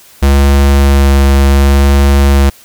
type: tone with vibrato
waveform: square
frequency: 69.3 Hz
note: C#2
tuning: in tune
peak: -5 dBFS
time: 0.22-2.5 s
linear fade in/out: 10 ms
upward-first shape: sine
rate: 0.69 Hz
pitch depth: 11 cents each way
effects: white hiss -40 dBFS RMS until 2.64 s